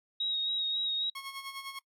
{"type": "tone with vibrato", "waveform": "sine", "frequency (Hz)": 3787, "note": "A#7", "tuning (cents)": 27, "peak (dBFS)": -29, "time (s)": [0.2, 1.1], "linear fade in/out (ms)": 5, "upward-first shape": "sine", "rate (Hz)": 3.7, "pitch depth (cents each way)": 25}
{"type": "tone with tremolo", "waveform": "15% pulse", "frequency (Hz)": 1091, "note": "C#6", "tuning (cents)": -28, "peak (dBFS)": -31, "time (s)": [1.15, 1.79], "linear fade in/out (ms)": 5, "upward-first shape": "sine", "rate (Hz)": 9.9, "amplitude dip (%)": 65}
{"effects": ["noise-tail reverb RT60 0.1 s tail -26 dB re dry", "AAC 64 kbps"]}